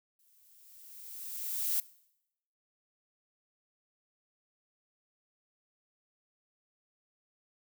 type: noise with exponential growth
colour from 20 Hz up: violet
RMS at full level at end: -29 dBFS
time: 0.19-1.8 s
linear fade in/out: 2 ms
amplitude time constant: 350 ms
effects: noise-tail reverb RT60 0.8 s tail -21 dB re dry